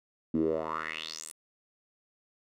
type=tone with band-pass filter sweep; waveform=10% pulse; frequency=79.3 Hz; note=D#2; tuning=33 cents sharp; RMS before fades=-33 dBFS; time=0.34-1.32 s; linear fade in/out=5 ms; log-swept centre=250 to 10000 Hz; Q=4.9; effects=none